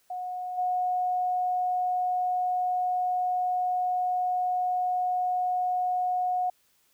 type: tone with level steps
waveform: sine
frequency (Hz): 728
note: F#5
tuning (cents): -28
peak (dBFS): -31 / -24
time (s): 0.1-6.5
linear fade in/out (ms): 5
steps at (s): 0.57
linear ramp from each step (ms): 20
effects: white hiss -67 dBFS RMS until 6.93 s